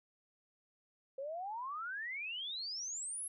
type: exponential sweep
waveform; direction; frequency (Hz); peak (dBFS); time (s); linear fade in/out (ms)
sine; up; 523.3 to 11270; -39; 1.18-3.28; 5
effects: none